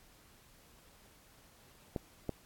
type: clicks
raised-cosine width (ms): 2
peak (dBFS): -21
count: 2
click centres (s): 1.962 / 2.293
effects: pink hiss -62 dBFS RMS until 2.45 s + AAC 64 kbps